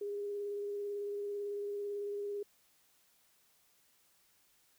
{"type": "tone with vibrato", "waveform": "sine", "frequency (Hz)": 407.6, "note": "G#4", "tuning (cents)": -32, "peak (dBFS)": -36, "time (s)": [0.01, 2.43], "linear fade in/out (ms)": 5, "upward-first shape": "square", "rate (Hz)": 18, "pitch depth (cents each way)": 12, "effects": ["white hiss -70 dBFS RMS until 4.78 s"]}